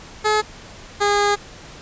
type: tone pair in turn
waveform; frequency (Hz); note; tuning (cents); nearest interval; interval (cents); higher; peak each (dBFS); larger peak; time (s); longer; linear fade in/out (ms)
15% pulse; 426.9 / 408.9; G#4 / G#4; +48 / -27; minor second; 75; first; -9; neither; 0.24-0.42 / 1-1.36; second; 20
effects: pink hiss -40 dBFS RMS until 1.81 s + resampled to 16000 Hz